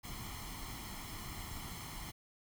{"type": "noise with comb filter", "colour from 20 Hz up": "pink", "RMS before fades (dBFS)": -45, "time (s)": [0.03, 2.12], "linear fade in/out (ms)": 20, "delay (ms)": 0.95, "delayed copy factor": 0.7, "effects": []}